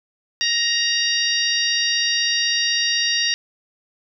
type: harmonic tone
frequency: 936 Hz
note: A#5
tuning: 7 cents sharp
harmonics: 2 / 3 / 4 / 5 / 6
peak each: -24 / -24 / -24 / -24 / -24 dBFS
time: 0.41-3.34 s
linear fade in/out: 0 ms
effects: none